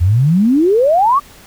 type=exponential sweep; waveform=sine; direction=up; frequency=81.6 to 1190 Hz; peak=-8 dBFS; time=0-1.2 s; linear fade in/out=20 ms; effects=pink hiss -41 dBFS RMS until 1.46 s